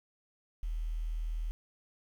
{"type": "tone", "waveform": "sine", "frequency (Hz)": 40.05, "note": "E1", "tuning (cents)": -49, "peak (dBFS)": -32, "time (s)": [0.63, 1.51], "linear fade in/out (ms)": 0, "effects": ["10-bit"]}